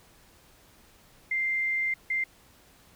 sine tone bursts at uneven times, 2093 Hz, C7, in tune, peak -25 dBFS, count 2, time 1.31-1.94 / 2.1-2.24 s, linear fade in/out 5 ms, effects pink hiss -58 dBFS RMS until 2.95 s

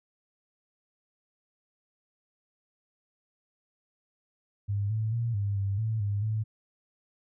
sine tone with pitch steps, 101.3 / 109.6 / 116.8 / 101 / 98.8 / 110.7 / 101.7 / 108.9 Hz, G#2 / A2 / A#2 / G#2 / G2 / A2 / G#2 / A2, -43 / -6 / +4 / -48 / +14 / +11 / -36 / -17 cents, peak -26 dBFS, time 4.68-6.44 s, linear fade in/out 20 ms, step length 220 ms, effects none

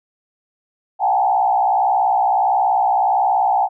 sine tone with frequency modulation, 800 Hz, G5, 35 cents sharp, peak -13 dBFS, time 0.99-3.69 s, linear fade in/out 50 ms, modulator 61.5 Hz, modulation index 1.4, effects none

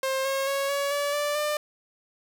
sawtooth tone with pitch steps, 531 / 541.5 / 552.3 / 563.2 / 574.4 / 585.8 / 597.4 Hz, C5 / C#5 / C#5 / C#5 / D5 / D5 / D5, +25 / -41 / -6 / +27 / -39 / -5 / +29 cents, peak -21 dBFS, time 0.03-1.57 s, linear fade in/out 2 ms, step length 220 ms, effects none

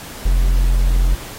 triangle tone, 43.78 Hz, F1, 5 cents sharp, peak -9 dBFS, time 0.25-1.15 s, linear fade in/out 10 ms, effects pink hiss -34 dBFS RMS until 1.38 s + AAC 48 kbps

